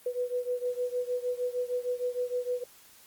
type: beating tone pair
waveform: sine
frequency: 492 / 498.5 Hz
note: B4 / B4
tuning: -7 / +16 cents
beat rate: 6.5 Hz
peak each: -31 / -33 dBFS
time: 0.06-2.64 s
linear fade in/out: 5 ms
effects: white hiss -56 dBFS RMS until 3.06 s + Opus 32 kbps